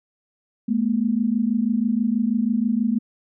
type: tone pair together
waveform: sine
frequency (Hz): 213.8 / 240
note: A3 / B3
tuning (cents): -49 / -49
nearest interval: major second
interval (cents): 200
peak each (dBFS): -21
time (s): 0.68-2.99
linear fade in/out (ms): 10
effects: none